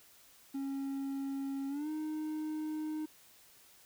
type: tone with pitch glide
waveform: triangle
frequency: 273.7 to 309 Hz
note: C#4 to D#4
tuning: -22 to -12 cents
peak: -33 dBFS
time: 0.54-3.06 s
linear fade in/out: 10 ms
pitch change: +210 cents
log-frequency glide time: 1.68-1.89 s
effects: white hiss -61 dBFS RMS until 3.85 s